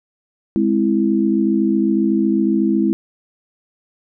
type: chord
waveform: sine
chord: Ab augmented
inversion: none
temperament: equal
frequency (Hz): 207.7 / 261.6 / 329.6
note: Ab3 / C4 / E4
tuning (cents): 0 / 0 / 0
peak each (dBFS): -17 / -20 / -17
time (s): 0.56-2.93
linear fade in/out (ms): 0
effects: none